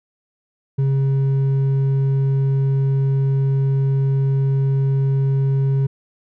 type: tone with hard clipping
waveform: sine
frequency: 136 Hz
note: C#3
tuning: 33 cents flat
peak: -16 dBFS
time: 0.78-5.87 s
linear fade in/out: 10 ms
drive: 4 dB
effects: none